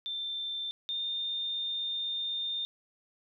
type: tone pair in turn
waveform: sine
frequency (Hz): 3564 / 3624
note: A7 / A#7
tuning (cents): +22 / -50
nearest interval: unison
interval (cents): 28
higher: second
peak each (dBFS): -33 / -31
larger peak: second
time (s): 0.06-0.71 / 0.89-2.65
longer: second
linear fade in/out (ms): 0
effects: none